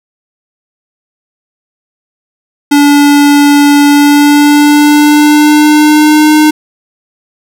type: tone with pitch glide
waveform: square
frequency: 288.2 to 305.3 Hz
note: D4 to D#4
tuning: -33 to -33 cents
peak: -3 dBFS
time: 2.71-6.51 s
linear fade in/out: 10 ms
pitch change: +100 cents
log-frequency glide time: 3.87-6.33 s
effects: none